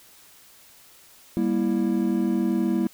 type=chord; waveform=triangle; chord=E diminished; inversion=first; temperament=just; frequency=197.78 / 237.3 / 329.6 Hz; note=G3 / Bb3 / E4; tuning=+16 / +31 / 0 cents; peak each=-23 dBFS; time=1.37-2.87 s; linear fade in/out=0 ms; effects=white hiss -52 dBFS RMS until 2.93 s